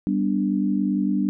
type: chord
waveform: sine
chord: G major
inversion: none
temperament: equal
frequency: 196 / 246.9 / 293.7 Hz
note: G3 / B3 / D4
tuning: 0 / 0 / 0 cents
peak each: -22 / -26 / -24 dBFS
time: 0.07-1.29 s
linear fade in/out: 0 ms
effects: none